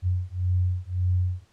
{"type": "beating tone pair", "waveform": "sine", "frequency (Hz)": [89.8, 91.6], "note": ["F2", "F#2"], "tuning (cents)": [49, -17], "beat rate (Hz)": 1.8, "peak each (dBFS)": -25, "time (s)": [0.02, 1.45], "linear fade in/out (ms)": 50, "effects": ["pink hiss -63 dBFS RMS until 1.52 s", "low-pass 8000 Hz 12 dB/octave"]}